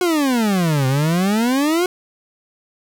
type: exponential two-way sweep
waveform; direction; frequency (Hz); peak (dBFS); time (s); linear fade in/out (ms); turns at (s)
40% pulse; down then up; 370 to 128.3 to 370; -14; 0.01-1.86; 2; 0.87
effects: 8-bit